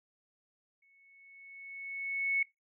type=tone with exponential growth; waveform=sine; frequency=2207 Hz; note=C#7; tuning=8 cents flat; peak=-25 dBFS; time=0.82-2.43 s; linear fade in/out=5 ms; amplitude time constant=350 ms; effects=noise-tail reverb RT60 0.2 s tail -23 dB re dry